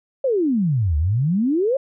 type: exponential two-way sweep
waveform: sine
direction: down then up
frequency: 565 to 71.3 to 565 Hz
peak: -16 dBFS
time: 0.24-1.77 s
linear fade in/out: 5 ms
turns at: 0.97 s
effects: none